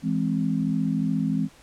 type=chord; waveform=sine; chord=E augmented; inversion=none; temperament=equal; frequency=164.81 / 207.7 / 261.6 Hz; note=E3 / G#3 / B#3; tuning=0 / 0 / 0 cents; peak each=-26 dBFS; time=0.02-1.49 s; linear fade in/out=50 ms; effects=pink hiss -53 dBFS RMS until 1.62 s + low-pass 10000 Hz 12 dB/octave